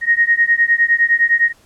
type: beating tone pair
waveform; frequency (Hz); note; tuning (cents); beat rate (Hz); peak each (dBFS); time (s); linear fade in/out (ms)
sine; 1864.7 / 1874.5; A#6 / A#6; 0 / +9; 9.8; -14; 0.01-1.53; 50
effects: pink hiss -52 dBFS RMS until 1.65 s + low-pass 12000 Hz 12 dB/octave